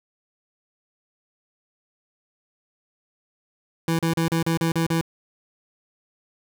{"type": "tone bursts", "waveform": "25% pulse", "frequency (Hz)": 164.81, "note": "E3", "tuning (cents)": 0, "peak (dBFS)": -16, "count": 8, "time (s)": [3.88, 5.012], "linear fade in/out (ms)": 2, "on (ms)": 110, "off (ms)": 36, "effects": []}